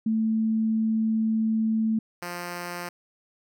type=tone pair in turn; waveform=sine / 5% pulse; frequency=221.1 / 175.49 Hz; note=A3 / F3; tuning=+9 / +9 cents; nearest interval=major third; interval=400 cents; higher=first; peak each=-21 dBFS; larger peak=neither; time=0.06-1.99 / 2.22-2.89 s; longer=first; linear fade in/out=5 ms; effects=none